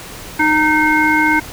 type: harmonic tone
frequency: 307.5 Hz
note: D#4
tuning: 20 cents flat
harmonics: 1 / 3 / 5 / 7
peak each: -16 / -16 / -16 / -16 dBFS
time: 0.39-1.4 s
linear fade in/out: 10 ms
effects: pink hiss -32 dBFS RMS until 1.52 s